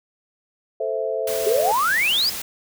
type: chord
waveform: sine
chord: A minor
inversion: none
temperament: equal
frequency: 440 / 523.3 / 659.3 Hz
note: A4 / C5 / E5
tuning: 0 / 0 / 0 cents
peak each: -26 dBFS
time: 0.8-1.72 s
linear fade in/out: 5 ms
type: noise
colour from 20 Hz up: white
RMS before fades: -30 dBFS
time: 1.27-2.42 s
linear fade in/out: 5 ms
type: exponential sweep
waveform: sine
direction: up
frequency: 392 to 5180 Hz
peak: -17 dBFS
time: 1.46-2.3 s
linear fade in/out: 10 ms
effects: none